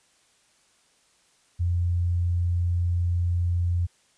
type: tone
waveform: sine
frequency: 87.31 Hz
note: F2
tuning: in tune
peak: -21 dBFS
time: 1.59-3.87 s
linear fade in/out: 20 ms
effects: white hiss -63 dBFS RMS until 4.17 s + resampled to 22050 Hz